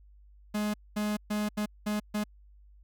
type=tone bursts at uneven times; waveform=45% pulse; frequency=210 Hz; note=G#3; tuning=19 cents sharp; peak=-28 dBFS; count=6; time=0.54-0.74 / 0.96-1.17 / 1.3-1.49 / 1.57-1.66 / 1.86-2 / 2.14-2.24 s; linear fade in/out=10 ms; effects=added 50 Hz sine -53 dBFS peak until 2.83 s